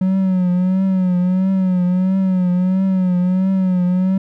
triangle tone with vibrato, 185 Hz, F#3, in tune, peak -11 dBFS, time 0.01-4.18 s, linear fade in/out 5 ms, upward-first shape triangle, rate 1.5 Hz, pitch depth 72 cents each way, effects none

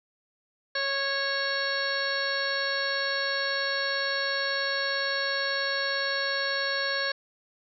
harmonic tone, 551 Hz, C#5, 11 cents flat, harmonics 1 / 2 / 3 / 4 / 5 / 6 / 7 / 8 / 10, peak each -33 / -37 / -29 / -40 / -43 / -44 / -36 / -33 / -40 dBFS, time 0.75-7.12 s, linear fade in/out 5 ms, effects none

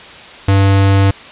square tone, 98 Hz, G2, in tune, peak -8 dBFS, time 0.48-1.11 s, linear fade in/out 5 ms, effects white hiss -34 dBFS RMS until 1.31 s + resampled to 8000 Hz

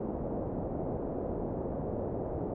white low-pass noise, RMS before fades -35 dBFS, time 0-2.54 s, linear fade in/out 5 ms, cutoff 600 Hz, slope 24 dB/octave, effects none

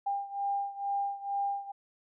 sine beating tone pair, 799 / 801.2 Hz, G5 / G5, +33 / +38 cents, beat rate 2.2 Hz, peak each -32 / -35 dBFS, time 0.06-1.72 s, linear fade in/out 10 ms, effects none

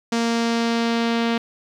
sawtooth tone with low-pass filter sweep, 231.9 Hz, A#3, 9 cents flat, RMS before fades -21 dBFS, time 0.12-1.38 s, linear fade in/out 5 ms, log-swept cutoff 6200 to 3600 Hz, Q 1.5, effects 9-bit

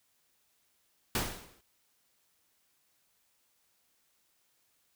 pink noise with exponential decay, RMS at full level -28 dBFS, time 1.15-1.61 s, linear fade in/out 2 ms, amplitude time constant 100 ms, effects white hiss -73 dBFS RMS until 4.95 s

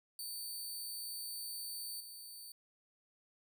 15% pulse tone with level steps, 4559 Hz, C#8, 48 cents sharp, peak -35 / -42 dBFS, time 0.19-2.52 s, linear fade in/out 2 ms, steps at 2 s, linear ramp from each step 5 ms, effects none

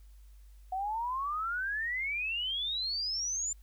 sine exponential sweep, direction up, 735 to 7250 Hz, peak -31 dBFS, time 0.72-3.53 s, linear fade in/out 5 ms, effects added 50 Hz sine -51 dBFS peak until 3.62 s + white hiss -70 dBFS RMS until 3.62 s

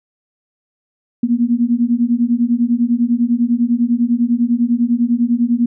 sine beating tone pair, 233.1 / 243.1 Hz, A#3 / B3, 0 / -27 cents, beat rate 10 Hz, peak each -15 dBFS, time 1.23-5.66 s, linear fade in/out 5 ms, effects none

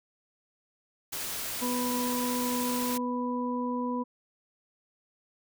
white noise, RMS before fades -35 dBFS, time 1.12-2.98 s, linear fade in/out 10 ms
harmonic tone, 246.9 Hz, B3, in tune, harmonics 1 / 2 / 4, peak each -30 / -36 / -34 dBFS, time 1.61-4.04 s, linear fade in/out 20 ms
effects none

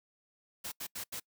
white noise bursts at uneven times, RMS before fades -40 dBFS, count 4, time 0.64-0.72 / 0.8-0.87 / 0.95-1.04 / 1.12-1.2 s, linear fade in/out 10 ms, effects noise-tail reverb RT60 0.1 s tail -25 dB re dry

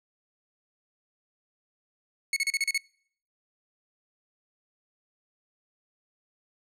sawtooth tone bursts, 2199 Hz, C#7, 14 cents flat, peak -20 dBFS, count 7, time 2.33-2.778 s, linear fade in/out 2 ms, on 34 ms, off 35 ms, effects noise-tail reverb RT60 0.6 s tail -26 dB re dry + low-pass 11000 Hz 12 dB/octave

